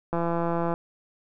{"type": "click train", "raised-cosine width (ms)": 1, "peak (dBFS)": -14, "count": 104, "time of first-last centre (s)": [0.13, 0.739], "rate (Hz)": 169, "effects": []}